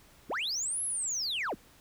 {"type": "linear two-way sweep", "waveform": "sine", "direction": "up then down", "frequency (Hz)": [89.8, 11175, 91.3], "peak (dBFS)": -28, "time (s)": [0.29, 1.55], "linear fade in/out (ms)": 20, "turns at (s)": 0.83, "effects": ["tanh soft clip ceiling -29 dBFS", "pink hiss -59 dBFS RMS until 1.8 s"]}